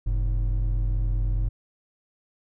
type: tone pair together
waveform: triangle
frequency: 44.91 / 107.5 Hz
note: F1 / A2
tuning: +49 / -40 cents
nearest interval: octave + minor third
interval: 1511 cents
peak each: -19 / -26 dBFS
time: 0.06-1.49 s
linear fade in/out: 10 ms
effects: tanh soft clip ceiling -16 dBFS